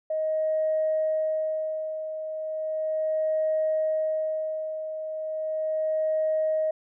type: tone with tremolo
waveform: sine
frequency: 627 Hz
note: D#5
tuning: 13 cents sharp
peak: -21 dBFS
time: 0.1-6.71 s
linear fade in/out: 5 ms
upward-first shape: sine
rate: 0.36 Hz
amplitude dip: 65%
effects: tanh soft clip ceiling -17 dBFS